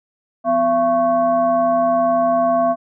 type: tone with frequency modulation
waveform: sine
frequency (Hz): 678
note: E5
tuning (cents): +49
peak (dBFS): -13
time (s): 0.44-2.76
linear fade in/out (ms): 50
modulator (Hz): 426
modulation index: 0.7
effects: none